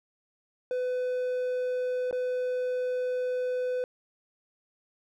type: tone with dropouts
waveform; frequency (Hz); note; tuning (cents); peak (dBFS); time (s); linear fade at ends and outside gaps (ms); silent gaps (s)
triangle; 502; B4; +28; -25; 0.71-3.84; 1; 2.111-2.127
effects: none